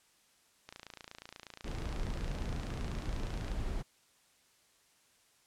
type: click train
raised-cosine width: 0.2 ms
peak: -29 dBFS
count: 81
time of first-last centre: 0.69-3.517 s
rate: 28.3 Hz
type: noise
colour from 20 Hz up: brown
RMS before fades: -37 dBFS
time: 1.64-3.83 s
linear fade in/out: 20 ms
effects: white hiss -68 dBFS RMS until 5.46 s + low-pass 10000 Hz 12 dB/octave

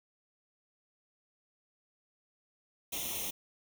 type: noise with comb filter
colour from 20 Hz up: white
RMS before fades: -37 dBFS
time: 2.92-3.31 s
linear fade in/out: 10 ms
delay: 0.32 ms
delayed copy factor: +0.85
effects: none

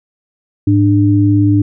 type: tone pair together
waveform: sine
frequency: 105.1 / 297.3 Hz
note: G#2 / D4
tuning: +21 / +21 cents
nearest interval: octave + tritone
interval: 1800 cents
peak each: -10 dBFS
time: 0.67-1.62 s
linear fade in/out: 5 ms
effects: none

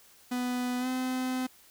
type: tone with pitch glide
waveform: 45% pulse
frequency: 248.2 to 256.2 Hz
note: B3 to C4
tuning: +9 to -36 cents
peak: -29 dBFS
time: 0.31-1.47 s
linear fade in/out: 10 ms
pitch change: +55 cents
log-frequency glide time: 0.79-0.87 s
effects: white hiss -58 dBFS RMS until 1.7 s

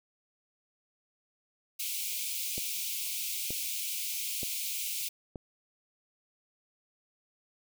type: high-pass noise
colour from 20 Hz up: white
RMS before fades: -35 dBFS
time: 1.79-5.09 s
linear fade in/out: 10 ms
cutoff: 2200 Hz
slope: 96 dB/octave
type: click train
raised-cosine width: 2 ms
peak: -26 dBFS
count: 4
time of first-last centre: 2.58-5.358 s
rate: 1.08 Hz
effects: none

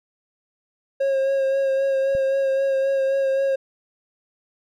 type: tone with vibrato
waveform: triangle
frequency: 541 Hz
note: C#5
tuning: 42 cents flat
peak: -16 dBFS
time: 1-3.56 s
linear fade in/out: 10 ms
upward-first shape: sine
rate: 3.8 Hz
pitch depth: 21 cents each way
type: click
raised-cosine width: 5 ms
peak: -23 dBFS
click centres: 2.151 s
effects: none

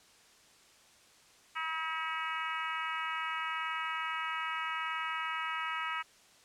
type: harmonic tone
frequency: 320.8 Hz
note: E4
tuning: 47 cents flat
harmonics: 3 / 4 / 5 / 6 / 7 / 8 / 9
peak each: -41 / -37 / -43 / -42 / -42 / -45 / -45 dBFS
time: 1.55-6.03 s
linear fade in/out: 20 ms
effects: white hiss -61 dBFS RMS until 6.44 s + low-pass 8000 Hz 12 dB/octave

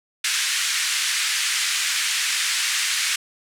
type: band-pass noise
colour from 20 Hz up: pink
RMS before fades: -23 dBFS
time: 0.24-3.16 s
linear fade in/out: 5 ms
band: 1700 to 9600 Hz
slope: 24 dB/octave
effects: none

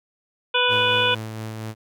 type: harmonic tone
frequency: 493.9 Hz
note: B4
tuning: in tune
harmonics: 1 / 2 / 3 / 5 / 6 / 7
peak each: -24 / -24 / -24 / -24 / -24 / -24 dBFS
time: 0.54-1.15 s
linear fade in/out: 10 ms
type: tone with tremolo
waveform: sawtooth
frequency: 110 Hz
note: A2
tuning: in tune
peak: -25 dBFS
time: 0.68-1.75 s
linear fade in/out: 50 ms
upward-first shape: sine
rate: 4.3 Hz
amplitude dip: 25%
effects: none

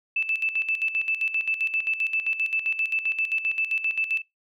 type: tone with tremolo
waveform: sine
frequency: 2636 Hz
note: E7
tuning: 1 cent flat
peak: -21 dBFS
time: 0.16-4.22 s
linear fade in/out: 5 ms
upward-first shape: square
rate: 7.6 Hz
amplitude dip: 70%
effects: noise-tail reverb RT60 0.2 s tail -25 dB re dry

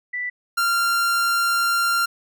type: tone pair in turn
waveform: sine / 45% pulse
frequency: 1975.5 / 1384.4 Hz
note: B6 / F6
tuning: 0 / -16 cents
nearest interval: tritone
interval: 616 cents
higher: first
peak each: -24 / -18 dBFS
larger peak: second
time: 0.13-0.3 / 0.57-2.06 s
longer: second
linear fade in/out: 10 ms
effects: none

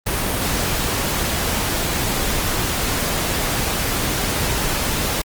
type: noise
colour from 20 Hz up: pink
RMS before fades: -21 dBFS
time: 0.06-5.22 s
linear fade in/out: 10 ms
effects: Opus 32 kbps

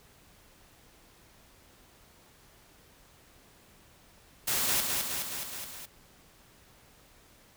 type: noise with echo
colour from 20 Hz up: white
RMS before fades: -29 dBFS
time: 4.47-4.81 s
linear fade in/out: 10 ms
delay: 210 ms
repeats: 5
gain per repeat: -3 dB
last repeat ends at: 5.86 s
effects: pink hiss -59 dBFS RMS until 7.56 s

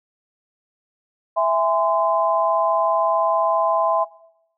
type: chord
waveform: sine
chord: E augmented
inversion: none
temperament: just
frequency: 659.3 / 824.1 / 1030.1 Hz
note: E5 / G#5 / B#5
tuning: 0 / -14 / -27 cents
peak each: -18 / -24 / -20 dBFS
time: 1.36-4.05 s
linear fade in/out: 20 ms
effects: noise-tail reverb RT60 0.8 s tail -20 dB re dry

